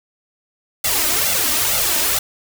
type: noise with flanger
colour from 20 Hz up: white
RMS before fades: -18 dBFS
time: 0.84-2.19 s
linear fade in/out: 5 ms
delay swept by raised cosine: 1.4 to 3.3 ms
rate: 2.2 Hz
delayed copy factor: +0.8
effects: none